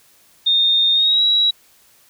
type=tone with pitch glide; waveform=sine; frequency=3661 to 3879 Hz; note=A#7 to B7; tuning=-32 to -32 cents; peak=-12 dBFS; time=0.46-1.51 s; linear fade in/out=10 ms; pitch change=+100 cents; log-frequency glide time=0.93-1.22 s; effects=white hiss -53 dBFS RMS until 2.09 s